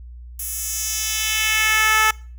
10% pulse tone with high-pass filter sweep, 435.3 Hz, A4, 19 cents flat, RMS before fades -20 dBFS, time 0.39-2.11 s, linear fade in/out 5 ms, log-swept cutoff 11000 to 1100 Hz, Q 1.3, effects noise-tail reverb RT60 0.4 s tail -23 dB re dry + added 60 Hz sine -35 dBFS peak until 2.38 s

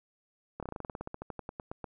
slowing click train, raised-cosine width 1 ms, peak -24 dBFS, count 20, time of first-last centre 0.6-1.842 s, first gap 27 ms, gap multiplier 1.09, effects none

